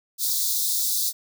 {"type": "high-pass noise", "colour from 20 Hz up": "white", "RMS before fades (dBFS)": -24, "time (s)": [0.18, 1.13], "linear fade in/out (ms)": 50, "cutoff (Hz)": 3600, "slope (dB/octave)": 96, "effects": []}